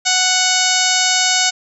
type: harmonic tone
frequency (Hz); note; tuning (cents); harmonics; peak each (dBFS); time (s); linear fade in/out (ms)
740; F#5; 0; 1 / 2 / 3 / 4 / 5 / 6 / 7 / 8 / 9 / 10; -22 / -22 / -22 / -22 / -22 / -22 / -22 / -22 / -22 / -22; 0.05-1.51; 20
effects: none